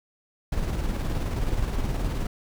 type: noise with tremolo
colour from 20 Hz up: brown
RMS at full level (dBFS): -25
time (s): 0.52-2.27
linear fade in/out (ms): 5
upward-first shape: square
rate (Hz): 19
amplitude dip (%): 35
effects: none